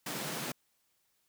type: high-pass noise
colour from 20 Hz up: pink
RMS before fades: -38 dBFS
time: 0.06-0.52 s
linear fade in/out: 5 ms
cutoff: 130 Hz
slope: 96 dB/octave
effects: white hiss -75 dBFS RMS until 1.28 s